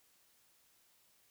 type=silence; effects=white hiss -70 dBFS RMS until 1.3 s